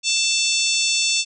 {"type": "harmonic tone with a mistuned harmonic", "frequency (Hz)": 886, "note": "A5", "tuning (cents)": 12, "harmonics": [3, 4, 5, 6, 7, 8, 9], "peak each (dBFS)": [-23, -24, -25, -26, -26, -27, -28], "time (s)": [0.03, 1.25], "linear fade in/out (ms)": 50, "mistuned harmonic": 6, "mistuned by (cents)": 36, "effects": []}